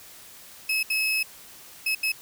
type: tone bursts at uneven times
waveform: 35% pulse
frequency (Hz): 2580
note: E7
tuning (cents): -38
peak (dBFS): -21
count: 4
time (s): 0.69-0.83 / 0.9-1.23 / 1.86-1.95 / 2.03-2.12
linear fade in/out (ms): 5
effects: white hiss -47 dBFS RMS until 2.21 s